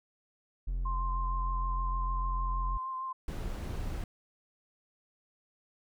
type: tone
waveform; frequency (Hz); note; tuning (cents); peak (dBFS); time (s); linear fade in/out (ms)
triangle; 43.74; F1; +3; -28; 0.67-2.78; 10
type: tone with vibrato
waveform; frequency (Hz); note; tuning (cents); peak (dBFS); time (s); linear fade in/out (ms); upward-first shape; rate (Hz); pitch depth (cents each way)
sine; 1046.5; C6; 0; -34; 0.85-3.13; 10; triangle; 6.5; 25
type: noise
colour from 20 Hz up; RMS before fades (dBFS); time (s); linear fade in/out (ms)
brown; -36; 3.28-4.04; 2
effects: none